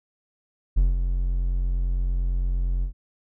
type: tone with ADSR envelope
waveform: triangle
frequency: 44.4 Hz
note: F1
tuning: 29 cents sharp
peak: -12 dBFS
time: 0.76-2.93 s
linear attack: 18 ms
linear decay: 170 ms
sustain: -7 dB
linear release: 100 ms
effects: none